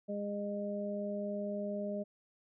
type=harmonic tone; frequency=204.2 Hz; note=G#3; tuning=29 cents flat; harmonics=1 / 2 / 3; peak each=-38 / -43 / -38 dBFS; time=0.08-2.04 s; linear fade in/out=20 ms; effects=none